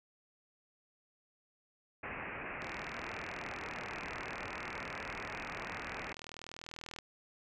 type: low-pass noise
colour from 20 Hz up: white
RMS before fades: -43 dBFS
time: 2.03-6.13 s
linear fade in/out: 5 ms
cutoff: 2600 Hz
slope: 96 dB/octave
type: click train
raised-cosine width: 0.2 ms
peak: -28 dBFS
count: 177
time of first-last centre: 2.62-6.987 s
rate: 40.3 Hz
effects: none